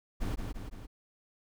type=noise with echo; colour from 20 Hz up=brown; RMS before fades=-32 dBFS; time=0.2-0.36 s; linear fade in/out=20 ms; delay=170 ms; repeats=3; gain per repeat=-4 dB; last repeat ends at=0.87 s; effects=none